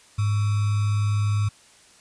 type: tone with sample-and-hold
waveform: sine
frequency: 103.8 Hz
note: G#2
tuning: in tune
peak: -19 dBFS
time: 0.18-1.49 s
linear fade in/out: 10 ms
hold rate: 1225 Hz
effects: white hiss -53 dBFS RMS until 2 s + resampled to 22050 Hz